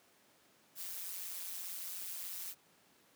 blue noise with amplitude modulation, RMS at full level -40 dBFS, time 0.75-2.55 s, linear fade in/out 50 ms, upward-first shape sine, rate 182 Hz, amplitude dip 80%, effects pink hiss -67 dBFS RMS until 3.15 s + high-pass 200 Hz 12 dB/octave

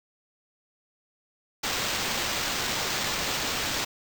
white noise with sample-and-hold, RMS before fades -29 dBFS, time 1.63-3.85 s, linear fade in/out 10 ms, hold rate 11025 Hz, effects none

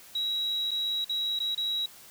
sine tone with dropouts, 3865 Hz, B7, 38 cents flat, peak -26 dBFS, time 0.15-1.86 s, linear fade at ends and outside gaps 5 ms, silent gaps 0.709-0.714 / 1.046-1.094 / 1.391-1.401 / 1.549-1.576 s, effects tanh soft clip ceiling -22 dBFS + white hiss -51 dBFS RMS until 2.1 s

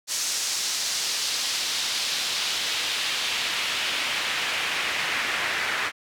pink noise with band-pass filter sweep, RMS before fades -27 dBFS, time 0.07-5.92 s, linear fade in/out 50 ms, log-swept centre 6100 to 1900 Hz, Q 1.4, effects none

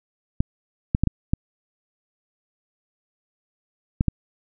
clicks, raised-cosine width 5 ms, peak -6 dBFS, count 7, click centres 0.405 / 0.949 / 1.036 / 1.073 / 1.335 / 4.009 / 4.083 s, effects none

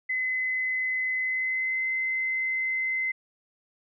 sine tone with pitch glide, 2032 to 2058 Hz, B6 to C7, +49 to -29 cents, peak -25 dBFS, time 0.09-3.12 s, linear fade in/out 10 ms, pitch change +22 cents, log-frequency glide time 1.19-1.86 s, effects none

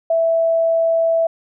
sine tone, 659.3 Hz, E5, in tune, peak -13 dBFS, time 0.1-1.27 s, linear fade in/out 5 ms, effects none

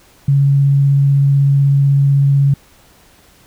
sine tone with vibrato, 139.5 Hz, C#3, 11 cents sharp, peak -8 dBFS, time 0.28-2.54 s, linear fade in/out 5 ms, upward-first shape sine, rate 16 Hz, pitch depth 8 cents each way, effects pink hiss -48 dBFS RMS until 3.46 s

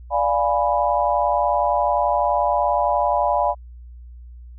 sine chord, D diminished seventh, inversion none, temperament equal, 587.3 / 698.5 / 830.6 / 987.8 Hz, D5 / F5 / Ab5 / Cb6, 0 / 0 / 0 / 0 cents, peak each -22 dBFS, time 0.1-3.55 s, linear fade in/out 50 ms, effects added 60 Hz sine -37 dBFS peak until 4.58 s

